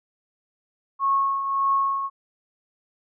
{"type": "tone with tremolo", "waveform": "sine", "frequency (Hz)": 1096, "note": "C#6", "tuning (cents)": -20, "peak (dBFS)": -17, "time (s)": [0.99, 2.1], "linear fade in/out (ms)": 50, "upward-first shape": "triangle", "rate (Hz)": 1.7, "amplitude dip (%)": 60, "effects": []}